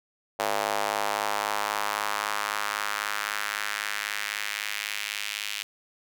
square tone with high-pass filter sweep, 51.91 Hz, G#1, in tune, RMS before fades -30 dBFS, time 0.39-5.63 s, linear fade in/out 5 ms, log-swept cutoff 660 to 2700 Hz, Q 1.8, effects none

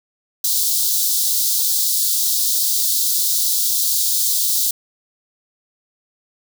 white high-pass noise, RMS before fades -18 dBFS, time 0.44-4.71 s, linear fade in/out 5 ms, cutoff 3700 Hz, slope 48 dB/octave, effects none

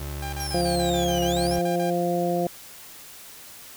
30% pulse tone with pitch glide, 71.6 to 68.64 Hz, D2 to C#2, -43 to -16 cents, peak -28 dBFS, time 0-1.59 s, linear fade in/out 5 ms, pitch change -73 cents, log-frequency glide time 0.27-1.33 s
sawtooth tone bursts, 798 Hz, G5, 31 cents sharp, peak -29 dBFS, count 12, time 0.22-1.903 s, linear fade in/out 5 ms, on 110 ms, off 33 ms
30% pulse exponential two-way sweep, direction down then up, 5710 to 2846 to 5710 Hz, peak -28 dBFS, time 0.4-1.56 s, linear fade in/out 0 ms, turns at 1.23 s
harmonic tone, 174.4 Hz, F3, 2 cents flat, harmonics 1 / 2 / 3 / 4, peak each -27 / -27 / -27 / -27 dBFS, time 0.54-2.47 s, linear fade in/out 2 ms
effects white hiss -44 dBFS RMS until 3.76 s

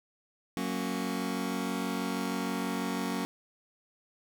sawtooth chord, F# major, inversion none, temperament just, 185 / 231.2 / 277.5 Hz, F#3 / A#3 / C#4, 0 / -14 / +2 cents, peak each -31 dBFS, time 0.57-3.25 s, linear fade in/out 0 ms, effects none

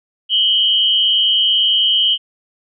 sine tone pair together, 2960 / 3169 Hz, F#7 / G7, 0 / +18 cents, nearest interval minor second, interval 118 cents, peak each -14 dBFS, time 0.29-2.18 s, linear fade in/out 50 ms, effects none

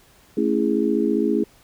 sine chord, A major seventh, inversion none, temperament just, 220 / 275 / 330 / 412.5 Hz, A3 / C#4 / E4 / G#4, 0 / -14 / +2 / -12 cents, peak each -23 dBFS, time 0.37-1.44 s, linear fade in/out 5 ms, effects pink hiss -54 dBFS RMS until 1.63 s

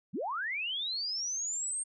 sine linear sweep, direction up, 129.2 to 8700 Hz, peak -32 dBFS, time 0.13-1.84 s, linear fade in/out 20 ms, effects none

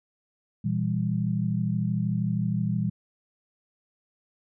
sine chord, E diminished, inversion second, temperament just, 118.67 / 164.81 / 197.78 Hz, Bb2 / E3 / G3, +31 / 0 / +16 cents, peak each -28 dBFS, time 0.64-2.9 s, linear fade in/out 10 ms, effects none

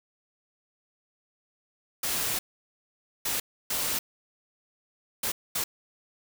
white noise bursts at uneven times, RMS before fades -29 dBFS, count 5, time 2.03-2.39 / 3.25-3.4 / 3.7-3.99 / 5.23-5.32 / 5.55-5.64 s, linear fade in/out 5 ms, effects none

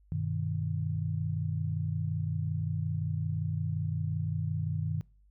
sine chord, G augmented, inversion none, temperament equal, 98 / 123.47 / 155.56 Hz, G2 / B2 / D#3, 0 / 0 / 0 cents, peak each -33 / -37 / -32 dBFS, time 0.12-5.01 s, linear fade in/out 0 ms, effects noise-tail reverb RT60 0.4 s tail -24 dB re dry + added 50 Hz sine -59 dBFS peak until 5.3 s

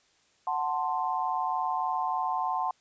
sine chord, F# diminished, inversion none, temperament equal with one note detuned, 740 / 883.6 / 1046.5 Hz, F#5 / A5 / C6, 0 / +7 / 0 cents, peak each -31 dBFS, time 0.47-2.71 s, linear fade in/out 2 ms, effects white hiss -66 dBFS RMS until 2.8 s + resampled to 16000 Hz

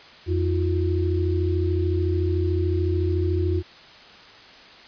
sine tone cluster, 87 / 327.3 / 361 Hz, F2 / E4 / F#4, -6 / -12 / -43 cents, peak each -21 / -29 / -26 dBFS, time 0.26-3.63 s, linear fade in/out 50 ms, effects white hiss -46 dBFS RMS until 4.87 s + resampled to 11025 Hz

